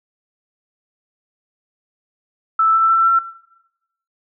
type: tone with pitch steps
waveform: sine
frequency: 1318.5 / 1328.4 / 1338.5 / 1348.5 Hz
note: E6 / E6 / E6 / E6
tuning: 0 / +13 / +26 / +39 cents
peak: -11 dBFS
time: 2.59-3.19 s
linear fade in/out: 5 ms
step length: 150 ms
effects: noise-tail reverb RT60 0.9 s tail -17 dB re dry